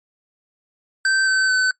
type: tone with pitch steps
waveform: square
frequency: 1554 / 1535.3 / 1516.8 Hz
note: G6 / G6 / F#6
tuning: -16 / -36 / +43 cents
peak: -16 dBFS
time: 1.05-1.71 s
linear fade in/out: 2 ms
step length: 220 ms
effects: noise-tail reverb RT60 0.1 s tail -22 dB re dry + MP3 32 kbps